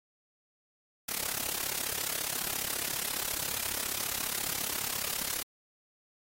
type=noise with amplitude modulation; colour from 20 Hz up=white; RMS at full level=-30 dBFS; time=1.08-5.43 s; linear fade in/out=10 ms; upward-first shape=sine; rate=34.6 Hz; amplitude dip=95%; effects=AAC 48 kbps